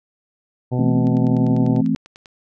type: harmonic tone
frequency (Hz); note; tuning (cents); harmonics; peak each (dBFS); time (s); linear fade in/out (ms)
125.3; B2; +25; 1 / 2 / 3 / 4 / 5 / 6 / 7; -19 / -25 / -29 / -31 / -33 / -35 / -36; 0.71-1.82; 20
type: chord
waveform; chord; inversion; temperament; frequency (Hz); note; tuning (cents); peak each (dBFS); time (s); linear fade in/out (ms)
sine; A minor; second; equal; 164.81 / 220 / 261.6; E3 / A3 / C4; 0 / 0 / 0; -22 / -20 / -19; 0.79-1.95; 2
type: click train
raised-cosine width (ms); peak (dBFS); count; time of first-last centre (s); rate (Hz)
0.2; -25; 13; 1.07-2.258; 10.1
effects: none